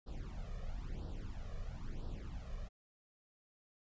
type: noise with flanger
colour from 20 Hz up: brown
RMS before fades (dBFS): -43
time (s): 0.06-2.69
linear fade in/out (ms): 20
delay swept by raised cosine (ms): 0.22 to 1.72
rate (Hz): 1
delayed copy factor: +1
effects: resampled to 16000 Hz